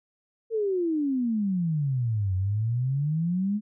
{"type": "exponential two-way sweep", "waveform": "sine", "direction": "down then up", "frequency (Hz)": [461.2, 91.5, 215.1], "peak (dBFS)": -23, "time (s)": [0.5, 3.61], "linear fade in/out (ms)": 50, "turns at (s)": 2.35, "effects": []}